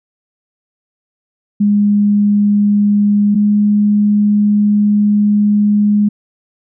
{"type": "tone pair in turn", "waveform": "sine", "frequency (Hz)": [205.5, 207.4], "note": ["G#3", "G#3"], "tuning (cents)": [-18, -2], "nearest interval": "unison", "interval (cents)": 16, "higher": "second", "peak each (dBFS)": -8, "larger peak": "neither", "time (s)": [[1.6, 3.35], [3.35, 6.09]], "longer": "second", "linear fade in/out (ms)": 10, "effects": []}